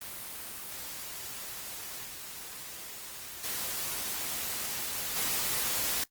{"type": "noise with level steps", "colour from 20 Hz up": "white", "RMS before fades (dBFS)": [-41, -43, -35, -31], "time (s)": [0.01, 6.04], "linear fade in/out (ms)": 5, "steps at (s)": [2.05, 3.44, 5.16], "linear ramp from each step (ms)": 2, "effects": ["noise-tail reverb RT60 0.1 s tail -20 dB re dry", "Opus 24 kbps"]}